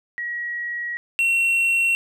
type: tone pair in turn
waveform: sine / triangle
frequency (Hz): 1909 / 2725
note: A#6 / F7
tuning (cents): +41 / -43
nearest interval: tritone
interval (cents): 616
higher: second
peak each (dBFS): -25 / -15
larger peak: second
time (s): 0.18-0.97 / 1.19-1.95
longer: first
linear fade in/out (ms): 0
effects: none

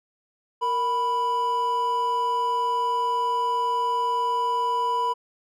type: tone pair together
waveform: triangle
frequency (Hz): 464.8 / 987.8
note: A#4 / B5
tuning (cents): -5 / 0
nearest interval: octave + minor second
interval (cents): 1305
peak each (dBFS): -29 / -20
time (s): 0.61-5.14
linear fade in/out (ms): 20
effects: none

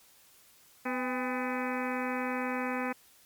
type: harmonic tone with a mistuned harmonic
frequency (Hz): 252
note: B3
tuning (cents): +35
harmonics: 1 / 2 / 3 / 4 / 5 / 6 / 7 / 8 / 9 / 10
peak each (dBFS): -34 / -37 / -39 / -40 / -41 / -42 / -42 / -43 / -44 / -44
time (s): 0.85-2.93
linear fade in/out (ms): 10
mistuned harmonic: 3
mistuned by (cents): +83
effects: white hiss -60 dBFS RMS until 3.25 s + MP3 96 kbps

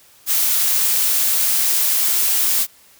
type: noise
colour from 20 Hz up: blue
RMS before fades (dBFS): -17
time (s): 0.26-2.67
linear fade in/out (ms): 50
effects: white hiss -50 dBFS RMS until 2.99 s

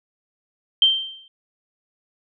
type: tone with exponential decay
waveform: sine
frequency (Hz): 3138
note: G7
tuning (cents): +1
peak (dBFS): -9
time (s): 0.82-1.28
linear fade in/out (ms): 2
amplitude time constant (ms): 99
effects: none

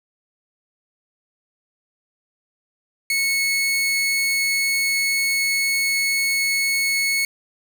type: tone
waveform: sawtooth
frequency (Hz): 2199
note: C#7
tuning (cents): -14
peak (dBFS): -15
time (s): 3.1-7.25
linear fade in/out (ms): 2
effects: 7-bit

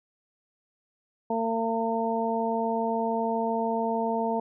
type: harmonic tone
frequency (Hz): 227.1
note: A#3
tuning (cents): -45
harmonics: 1 / 2 / 3 / 4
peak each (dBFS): -30 / -30 / -30 / -30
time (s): 1.3-4.4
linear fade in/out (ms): 5
effects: none

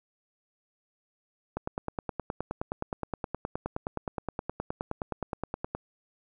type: click train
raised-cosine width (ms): 1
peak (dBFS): -17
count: 41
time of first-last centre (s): 1.57-5.75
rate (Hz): 9.57
effects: none

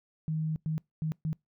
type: tone bursts at uneven times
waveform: sine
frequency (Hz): 157.2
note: D#3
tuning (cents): +18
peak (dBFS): -28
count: 4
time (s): 0.28-0.56 / 0.66-0.78 / 1.02-1.12 / 1.25-1.33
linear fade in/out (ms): 0
effects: noise-tail reverb RT60 0.2 s tail -26 dB re dry

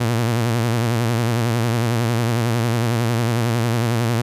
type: tone with vibrato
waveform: sawtooth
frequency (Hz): 116.54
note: A#2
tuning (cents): 0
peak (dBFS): -13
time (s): 0-4.22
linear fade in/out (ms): 10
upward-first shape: sine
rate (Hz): 11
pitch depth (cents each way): 85
effects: resampled to 32000 Hz

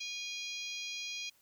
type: harmonic tone with a mistuned harmonic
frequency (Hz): 818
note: G#5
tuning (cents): -26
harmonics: 3 / 4 / 5 / 6 / 7 / 8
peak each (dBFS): -42 / -44 / -46 / -48 / -49 / -50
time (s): 0-1.3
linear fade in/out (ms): 10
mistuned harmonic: 8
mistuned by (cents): -17
effects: white hiss -68 dBFS RMS until 1.41 s

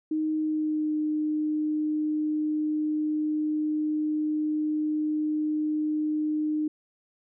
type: tone with pitch glide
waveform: sine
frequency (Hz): 311.1 to 305.4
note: D#4 to D#4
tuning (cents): 0 to -32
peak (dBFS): -24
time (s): 0.11-6.68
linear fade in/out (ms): 5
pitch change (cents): -32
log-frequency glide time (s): 0.32-0.95
effects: none

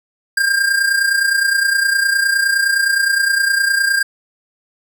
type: tone with amplitude modulation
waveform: square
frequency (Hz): 1602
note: G6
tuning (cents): +37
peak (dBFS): -11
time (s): 0.37-4.03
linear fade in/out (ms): 5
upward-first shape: sine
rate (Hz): 29.7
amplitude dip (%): 60
effects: none

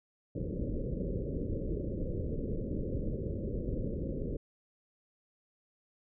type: low-pass noise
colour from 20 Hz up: pink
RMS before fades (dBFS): -35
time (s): 0.35-4.37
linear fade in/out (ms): 5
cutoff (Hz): 560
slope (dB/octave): 96
effects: none

